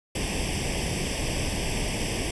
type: noise with comb filter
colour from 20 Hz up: pink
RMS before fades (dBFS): -28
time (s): 0.15-2.31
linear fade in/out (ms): 5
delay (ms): 0.37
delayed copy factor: +0.85
effects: resampled to 24000 Hz